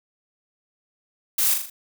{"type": "noise with echo", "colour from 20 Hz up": "blue", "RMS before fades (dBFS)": -21, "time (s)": [1.38, 1.54], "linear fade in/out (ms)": 5, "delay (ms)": 40, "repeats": 4, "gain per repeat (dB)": -5, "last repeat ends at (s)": 1.7, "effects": []}